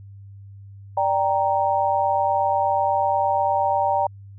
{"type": "chord", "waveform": "sine", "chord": "G minor", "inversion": "second", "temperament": "equal", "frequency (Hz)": [587.3, 784, 932.3], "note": ["D5", "G5", "Bb5"], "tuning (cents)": [0, 0, 0], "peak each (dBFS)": [-24, -21, -22], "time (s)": [0.97, 4.07], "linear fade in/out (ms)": 5, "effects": ["added 99 Hz sine -39 dBFS peak until 4.38 s"]}